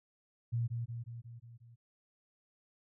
sine tone with echo, 117.5 Hz, A#2, 14 cents sharp, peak -30 dBFS, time 0.52-0.68 s, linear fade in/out 20 ms, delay 180 ms, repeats 6, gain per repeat -4 dB, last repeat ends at 1.76 s, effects none

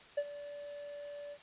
triangle tone with ADSR envelope, 579 Hz, D5, 25 cents flat, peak -26 dBFS, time 0.17-1.38 s, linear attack 10 ms, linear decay 54 ms, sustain -15 dB, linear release 59 ms, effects white hiss -56 dBFS RMS until 1.42 s + resampled to 8000 Hz

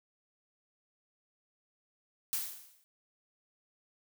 blue noise with exponential decay, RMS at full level -31 dBFS, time 2.33-2.84 s, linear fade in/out 0 ms, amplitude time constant 110 ms, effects none

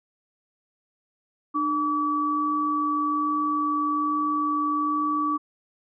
sine tone pair together, 300.2 / 1147 Hz, D4 / D6, +38 / -41 cents, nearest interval octave + major seventh, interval 2321 cents, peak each -27 / -23 dBFS, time 1.54-5.38 s, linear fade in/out 20 ms, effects none

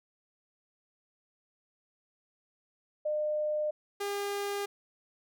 sine / sawtooth tone pair in turn, 605 / 403.8 Hz, D#5 / G#4, -49 / -49 cents, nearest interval perfect fifth, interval 700 cents, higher first, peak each -28 dBFS, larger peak neither, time 3.05-3.71 / 4-4.66 s, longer neither, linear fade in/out 10 ms, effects none

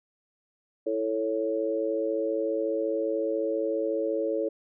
sine chord, A major, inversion second, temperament equal, 329.6 / 440 / 554.4 Hz, E4 / A4 / C#5, 0 / 0 / 0 cents, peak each -31 / -29 / -29 dBFS, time 0.86-4.49 s, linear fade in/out 10 ms, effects none

